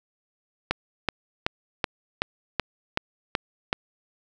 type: click train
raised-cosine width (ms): 0.3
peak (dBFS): -6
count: 9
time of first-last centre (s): 0.71-3.729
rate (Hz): 2.65
effects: none